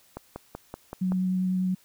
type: click train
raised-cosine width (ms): 1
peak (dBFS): -21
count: 6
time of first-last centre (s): 0.17-1.121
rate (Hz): 5.26
type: tone with vibrato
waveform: sine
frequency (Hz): 185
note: F#3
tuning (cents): 0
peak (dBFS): -23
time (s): 1.01-1.75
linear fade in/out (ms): 10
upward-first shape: sine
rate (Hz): 10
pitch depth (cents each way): 10
effects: white hiss -60 dBFS RMS until 1.84 s